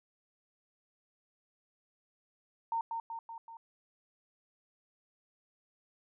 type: tone with echo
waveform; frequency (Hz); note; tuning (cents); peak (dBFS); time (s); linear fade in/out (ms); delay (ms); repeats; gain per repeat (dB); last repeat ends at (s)
sine; 915; A#5; -32; -30; 2.72-2.81; 2; 190; 4; -4; 3.57
effects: none